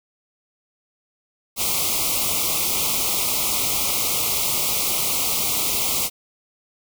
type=band-stop noise; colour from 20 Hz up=white; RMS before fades=-22 dBFS; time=1.56-6.1 s; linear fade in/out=50 ms; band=1300 to 2100 Hz; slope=96 dB/octave; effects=none